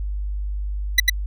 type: tone with echo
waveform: 25% pulse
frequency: 1974 Hz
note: B6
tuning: 1 cent flat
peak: -6 dBFS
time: 0.98-1 s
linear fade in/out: 5 ms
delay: 98 ms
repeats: 1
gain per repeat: -2 dB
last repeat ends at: 1.098 s
effects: added 50 Hz sine -23 dBFS peak until 1.26 s